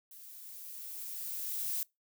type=noise with level ramp; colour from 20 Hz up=violet; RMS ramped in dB=-52 to -34 dBFS; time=0.11-1.83 s; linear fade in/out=2 ms; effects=noise-tail reverb RT60 0.2 s tail -24 dB re dry